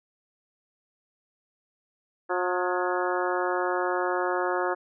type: harmonic tone with a mistuned harmonic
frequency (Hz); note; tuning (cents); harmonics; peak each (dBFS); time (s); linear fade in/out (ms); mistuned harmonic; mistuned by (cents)
180; F#3; -47; 2 / 3 / 4 / 5 / 6 / 7 / 8 / 9; -29 / -31 / -32 / -33 / -34 / -34 / -35 / -36; 2.29-4.75; 20; 9; +59
effects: none